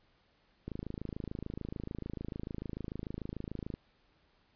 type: click train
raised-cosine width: 3 ms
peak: -26 dBFS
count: 83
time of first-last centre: 0.68-3.74 s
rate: 26.8 Hz
effects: pink hiss -70 dBFS RMS until 4.55 s + resampled to 11025 Hz